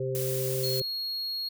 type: harmonic tone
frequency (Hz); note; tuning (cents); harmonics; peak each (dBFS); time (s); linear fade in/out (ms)
130.81; C3; 0; 1 / 3 / 4; -32 / -31 / -34; 0-0.82; 5
type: noise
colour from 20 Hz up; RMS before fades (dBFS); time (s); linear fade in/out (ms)
blue; -35; 0.15-0.8; 0
type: tone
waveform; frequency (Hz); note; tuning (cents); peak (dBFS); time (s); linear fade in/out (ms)
triangle; 4300; C8; +47; -29; 0.63-1.49; 10
effects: none